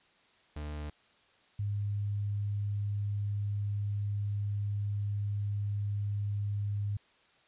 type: tone pair in turn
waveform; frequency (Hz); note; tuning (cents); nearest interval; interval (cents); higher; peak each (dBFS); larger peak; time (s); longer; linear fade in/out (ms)
40% pulse / sine; 74.6 / 102.24; D2 / G#2; +28 / -27; perfect fourth; 545; second; -36 / -30; second; 0.56-0.9 / 1.59-6.97; second; 5
effects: white hiss -65 dBFS RMS until 7.47 s + resampled to 8000 Hz